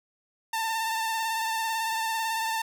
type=tone with vibrato; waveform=sawtooth; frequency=896 Hz; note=A5; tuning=31 cents sharp; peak=-23 dBFS; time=0.53-2.62 s; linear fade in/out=5 ms; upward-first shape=triangle; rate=18 Hz; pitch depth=36 cents each way; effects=none